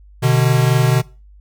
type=tone pair together; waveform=square; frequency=126.08 / 150 Hz; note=B2 / D3; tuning=+36 / +37 cents; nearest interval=minor third; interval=301 cents; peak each=-14 / -17 dBFS; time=0.22-1.02 s; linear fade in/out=20 ms; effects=noise-tail reverb RT60 0.3 s tail -19 dB re dry + added 50 Hz sine -41 dBFS peak until 1.4 s